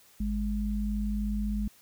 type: tone pair together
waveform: sine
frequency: 51.66 / 207.7 Hz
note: G#1 / G#3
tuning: -8 / 0 cents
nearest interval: 2 octaves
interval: 2408 cents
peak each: -30 / -30 dBFS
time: 0.2-1.68 s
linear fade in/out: 5 ms
effects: white hiss -59 dBFS RMS until 1.81 s